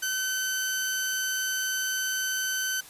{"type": "tone pair together", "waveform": "sawtooth", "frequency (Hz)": [1528, 3056], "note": ["G6", "G7"], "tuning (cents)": [-45, -45], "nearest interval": "octave", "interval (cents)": 1200, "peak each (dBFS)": -25, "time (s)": [0.02, 2.81], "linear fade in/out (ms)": 10, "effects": ["white hiss -48 dBFS RMS until 2.89 s", "resampled to 32000 Hz"]}